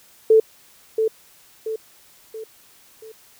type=tone with echo; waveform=sine; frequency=441.2 Hz; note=A4; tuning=5 cents sharp; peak=-9 dBFS; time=0.3-0.4 s; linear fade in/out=5 ms; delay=680 ms; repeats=4; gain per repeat=-7 dB; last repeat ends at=3.12 s; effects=white hiss -52 dBFS RMS until 3.39 s